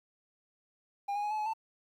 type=tone with pitch steps; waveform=triangle; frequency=805 / 824 / 835 / 860 / 849 / 886 Hz; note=G5 / G#5 / G#5 / A5 / G#5 / A5; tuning=+46 / -14 / +9 / -40 / +38 / +12 cents; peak=-29 dBFS; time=1.08-1.536 s; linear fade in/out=10 ms; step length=76 ms; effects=11-bit